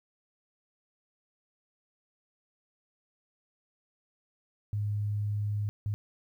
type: tone bursts at uneven times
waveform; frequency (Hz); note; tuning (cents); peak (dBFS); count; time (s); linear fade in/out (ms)
sine; 103.83; G#2; 0; -28; 2; 4.73-5.69 / 5.86-5.94; 0
effects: 11-bit